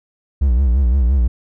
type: tone with vibrato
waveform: triangle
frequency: 63.9 Hz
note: C2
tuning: 40 cents flat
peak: -9 dBFS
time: 0.41-1.28 s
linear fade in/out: 10 ms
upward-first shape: sine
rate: 5.8 Hz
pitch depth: 160 cents each way
effects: none